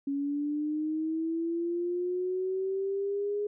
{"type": "linear sweep", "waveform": "sine", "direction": "up", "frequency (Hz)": [277.2, 415.3], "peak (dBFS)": -28, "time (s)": [0.07, 3.47], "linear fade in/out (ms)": 5, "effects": []}